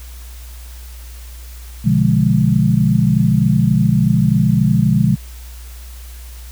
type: chord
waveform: sine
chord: B diminished seventh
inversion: none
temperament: equal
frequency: 123.47 / 146.83 / 174.61 / 207.7 Hz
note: B2 / D3 / F3 / Ab3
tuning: 0 / 0 / 0 / 0 cents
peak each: -16 dBFS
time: 1.84-5.16 s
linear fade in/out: 20 ms
effects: added 60 Hz sine -31 dBFS peak until 6.51 s + white hiss -42 dBFS RMS until 6.51 s